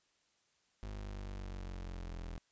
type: linear sweep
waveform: 35% pulse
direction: down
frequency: 51.6 to 41.42 Hz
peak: -40 dBFS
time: 0.83-2.38 s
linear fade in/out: 0 ms
effects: white hiss -75 dBFS RMS until 2.51 s + resampled to 16000 Hz